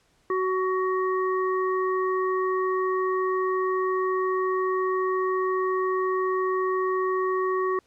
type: harmonic tone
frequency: 373.8 Hz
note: F#4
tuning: 18 cents sharp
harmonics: 1 / 3 / 5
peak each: -24 / -27 / -36 dBFS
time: 0.3-7.79 s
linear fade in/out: 2 ms
effects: pink hiss -65 dBFS RMS until 7.86 s + low-pass 9000 Hz 12 dB/octave